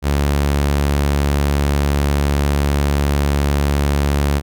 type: tone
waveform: sawtooth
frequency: 71.4 Hz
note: D2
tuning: 48 cents flat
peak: -10 dBFS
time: 0.02-4.42 s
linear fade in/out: 50 ms
effects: none